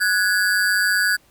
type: ring-modulated tone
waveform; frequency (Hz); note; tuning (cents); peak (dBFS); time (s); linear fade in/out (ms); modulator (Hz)
square; 1569; G6; +1; -14; 0-1.17; 20; 97.1
effects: pink hiss -57 dBFS RMS until 1.3 s